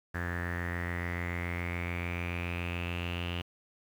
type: tone with low-pass filter sweep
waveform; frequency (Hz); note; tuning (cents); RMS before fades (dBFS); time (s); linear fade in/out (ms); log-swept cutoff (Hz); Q
sawtooth; 87; F2; -6; -35; 0.14-3.42; 10; 1700 to 2900; 8.7
effects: 9-bit